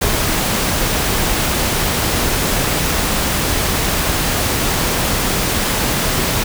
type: noise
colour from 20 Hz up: pink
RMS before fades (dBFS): -17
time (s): 0.01-6.44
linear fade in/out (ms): 10
effects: none